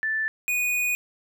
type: tone pair in turn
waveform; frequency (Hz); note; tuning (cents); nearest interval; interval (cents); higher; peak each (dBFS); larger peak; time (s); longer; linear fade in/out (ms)
sine / square; 1760 / 2475; A6 / D#7; 0 / -10; tritone; 590; second; -23; neither; 0.03-0.28 / 0.48-0.95; second; 0
effects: none